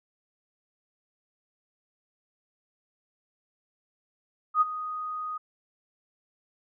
sine tone with ADSR envelope, 1244.5 Hz, D#6, in tune, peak -16 dBFS, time 4.54-5.38 s, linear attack 72 ms, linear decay 24 ms, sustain -15 dB, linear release 11 ms, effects none

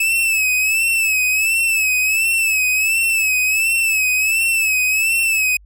45% pulse tone with vibrato, 2602 Hz, E7, 23 cents flat, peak -14 dBFS, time 0-5.57 s, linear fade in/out 5 ms, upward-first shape sine, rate 1.4 Hz, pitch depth 68 cents each way, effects added 50 Hz sine -43 dBFS peak until 5.65 s

